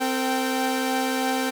sawtooth tone cluster, 260.7 / 453.8 / 779 Hz, C4 / A#4 / G5, -6 / -47 / -11 cents, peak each -21 / -27 / -23 dBFS, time 0-1.51 s, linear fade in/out 20 ms, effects none

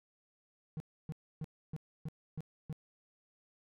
triangle tone bursts, 156.2 Hz, D#3, 7 cents sharp, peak -35 dBFS, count 7, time 0.77-2.727 s, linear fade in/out 0 ms, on 31 ms, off 290 ms, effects none

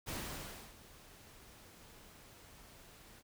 pink noise with ADSR envelope, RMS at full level -41 dBFS, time 0.06-3.23 s, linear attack 30 ms, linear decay 630 ms, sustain -17 dB, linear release 43 ms, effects none

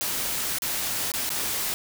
white noise with dropouts, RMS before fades -28 dBFS, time 0.01-1.74 s, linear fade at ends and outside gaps 0 ms, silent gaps 0.585-0.621 / 1.118-1.138 / 1.292-1.303 s, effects none

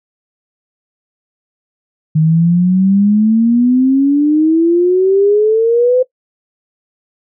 sine exponential sweep, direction up, 154.2 to 513 Hz, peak -7 dBFS, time 2.15-6.03 s, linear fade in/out 10 ms, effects noise-tail reverb RT60 0.1 s tail -20 dB re dry

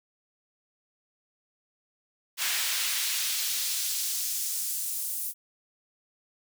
pink noise with high-pass filter sweep, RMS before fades -30 dBFS, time 2.37-5.34 s, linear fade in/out 50 ms, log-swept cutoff 1900 to 11000 Hz, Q 0.84, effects none

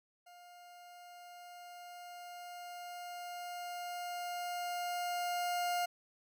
40% pulse tone with level ramp, 707 Hz, F5, 21 cents sharp, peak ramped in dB -54 to -31 dBFS, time 0.26-5.86 s, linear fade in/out 10 ms, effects none

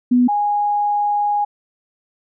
sine tone pair in turn, 246.9 / 825.4 Hz, B3 / G#5, 0 / -11 cents, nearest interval octave + major sixth, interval 2089 cents, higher second, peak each -10 / -15 dBFS, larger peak first, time 0.11-0.28 / 0.28-1.45 s, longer second, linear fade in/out 10 ms, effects none

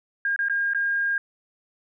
sine tone with dropouts, 1616 Hz, G#6, 48 cents flat, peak -21 dBFS, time 0.25-1.18 s, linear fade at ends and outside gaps 2 ms, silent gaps 0.362-0.39 / 0.485-0.497 / 0.735-0.747 s, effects none

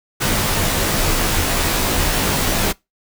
pink noise with comb filter, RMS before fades -18 dBFS, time 0.2-2.73 s, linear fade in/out 20 ms, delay 17 ms, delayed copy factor -1, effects noise-tail reverb RT60 0.2 s tail -23 dB re dry

